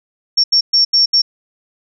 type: tone bursts at uneven times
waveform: sine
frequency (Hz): 5480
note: F8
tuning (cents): -34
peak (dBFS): -8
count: 5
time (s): 0.37-0.44 / 0.52-0.61 / 0.73-0.85 / 0.93-1.06 / 1.13-1.22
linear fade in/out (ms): 10
effects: none